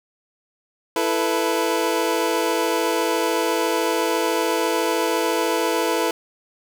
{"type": "chord", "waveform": "25% pulse", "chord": "E suspended fourth", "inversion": "none", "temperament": "equal with one note detuned", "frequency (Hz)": [331.9, 440, 493.9], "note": ["E4", "A4", "B4"], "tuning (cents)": [12, 0, 0], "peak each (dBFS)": -20, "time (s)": [0.96, 6.11], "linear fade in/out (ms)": 2, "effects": []}